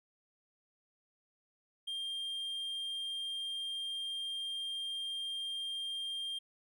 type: tone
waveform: triangle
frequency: 3197 Hz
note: G7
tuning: 33 cents sharp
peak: -35 dBFS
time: 1.87-6.39 s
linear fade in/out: 10 ms
effects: none